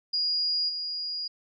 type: tone with level steps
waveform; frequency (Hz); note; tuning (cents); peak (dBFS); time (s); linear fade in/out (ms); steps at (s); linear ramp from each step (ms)
sine; 4867; D#8; -39; -24 / -30; 0.13-1.28; 10; 0.68; 20
effects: none